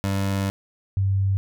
25% pulse / sine tone pair in turn, 98 / 97.27 Hz, G2 / G2, 0 / -13 cents, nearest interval unison, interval 13 cents, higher first, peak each -18 dBFS, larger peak neither, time 0.04-0.5 / 0.97-1.37 s, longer first, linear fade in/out 0 ms, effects none

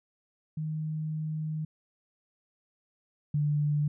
sine tone pair in turn, 155.56 / 147.85 Hz, D#3 / D3, 0 / +12 cents, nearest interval minor second, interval 88 cents, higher first, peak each -30 / -24 dBFS, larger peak second, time 0.57-1.65 / 3.34-3.88 s, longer first, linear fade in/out 5 ms, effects none

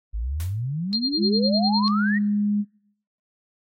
sine exponential sweep, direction up, 50 to 1948 Hz, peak -24 dBFS, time 0.13-2.19 s, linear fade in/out 20 ms
white noise with exponential decay, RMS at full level -36 dBFS, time 0.4-0.61 s, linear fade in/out 0 ms, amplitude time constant 45 ms
sine tone with tremolo, 4200 Hz, C8, 6 cents sharp, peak -20 dBFS, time 0.93-1.88 s, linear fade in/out 0 ms, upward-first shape sine, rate 9.9 Hz, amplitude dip 100%
sine tone with pitch glide, 207.7 to 206.5 Hz, G#3 to G#3, 0 to -10 cents, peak -19 dBFS, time 1.17-2.65 s, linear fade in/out 50 ms, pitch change -10 cents, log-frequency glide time 1.72-2.12 s
effects noise-tail reverb RT60 0.8 s tail -26 dB re dry + AAC 48 kbps

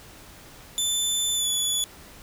20% pulse tone with pitch glide, 3520 to 3430 Hz, A7 to A7, 0 to -45 cents, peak -17 dBFS, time 0.78-1.84 s, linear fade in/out 0 ms, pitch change -45 cents, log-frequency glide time 1.35-1.48 s, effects pink hiss -47 dBFS RMS until 2.22 s

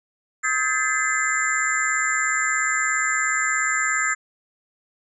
sine tone cluster, 1275 / 1596 / 1733 / 2048 / 7260 Hz, D#6 / G6 / A6 / C7 / A#8, +42 / +31 / -27 / -38 / -47 cents, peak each -26 dBFS, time 0.43-4.15 s, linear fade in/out 20 ms, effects none

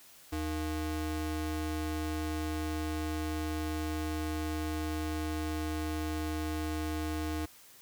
square ring-modulated tone, 193.6 Hz, G3, 21 cents flat, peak -30 dBFS, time 0.32-7.46 s, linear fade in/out 10 ms, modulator 115 Hz, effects white hiss -56 dBFS RMS until 7.81 s

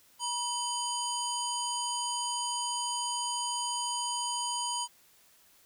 harmonic tone with a mistuned harmonic, 960 Hz, B5, 49 cents flat, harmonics 1 / 3 / 5 / 7 / 9 / 10, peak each -34 / -38 / -39 / -38 / -40 / -43 dBFS, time 0.19-4.88 s, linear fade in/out 50 ms, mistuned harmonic 3, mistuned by +97 cents, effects white hiss -62 dBFS RMS until 5.65 s

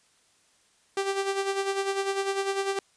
sawtooth tone with tremolo, 392 Hz, G4, in tune, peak -20 dBFS, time 0.97-2.79 s, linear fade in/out 2 ms, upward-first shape sine, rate 10 Hz, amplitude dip 60%, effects white hiss -64 dBFS RMS until 2.96 s + resampled to 22050 Hz

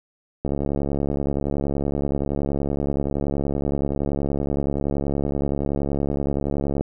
click train, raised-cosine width 2 ms, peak -11 dBFS, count 450, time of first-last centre 0.45-6.81 s, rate 70.6 Hz, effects none

